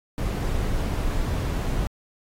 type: noise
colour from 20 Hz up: brown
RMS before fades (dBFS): -25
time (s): 0.18-1.87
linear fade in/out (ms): 0
effects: AAC 48 kbps